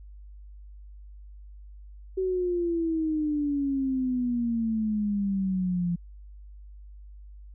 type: exponential sweep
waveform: sine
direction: down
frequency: 380 to 171.6 Hz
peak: -24 dBFS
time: 2.17-5.96 s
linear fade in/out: 10 ms
effects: added 50 Hz sine -43 dBFS peak until 7.54 s